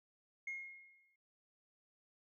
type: tone with exponential decay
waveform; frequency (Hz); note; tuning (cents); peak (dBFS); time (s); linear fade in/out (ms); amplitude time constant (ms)
sine; 2149; C7; +46; -37; 0.47-1.16; 5; 150
effects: tanh soft clip ceiling -37 dBFS